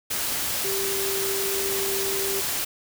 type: tone in noise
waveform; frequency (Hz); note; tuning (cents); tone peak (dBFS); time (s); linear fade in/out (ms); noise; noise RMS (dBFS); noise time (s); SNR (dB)
sine; 391.7; G4; -1; -28; 0.64-2.41; 10; white; -27; 0.1-2.65; -4
effects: none